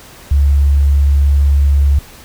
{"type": "tone", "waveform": "sine", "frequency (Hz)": 70.6, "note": "C#2", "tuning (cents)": 32, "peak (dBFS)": -7, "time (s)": [0.31, 1.99], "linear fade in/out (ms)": 5, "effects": ["pink hiss -38 dBFS RMS until 2.24 s"]}